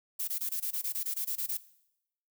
violet noise bursts, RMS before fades -33 dBFS, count 13, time 0.19-1.574 s, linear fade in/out 10 ms, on 88 ms, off 20 ms, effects noise-tail reverb RT60 0.8 s tail -18 dB re dry

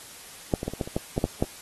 clicks, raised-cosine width 2 ms, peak -8 / -18 / -15 / -21 / -13 / -23 / -11 / -10 / -7 / -8 dBFS, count 10, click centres 0.538 / 0.631 / 0.68 / 0.736 / 0.812 / 0.875 / 0.965 / 1.179 / 1.241 / 1.425 s, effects white hiss -45 dBFS RMS until 1.61 s + AAC 32 kbps

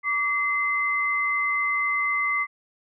sine tone pair together, 1150 / 2058 Hz, D6 / C7, -37 / -29 cents, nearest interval minor seventh, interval 1008 cents, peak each -26 / -23 dBFS, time 0.03-2.47 s, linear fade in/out 50 ms, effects none

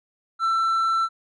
sine tone with hard clipping, 1338 Hz, E6, 25 cents sharp, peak -20 dBFS, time 0.39-1.09 s, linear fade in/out 50 ms, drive 3 dB, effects resampled to 22050 Hz

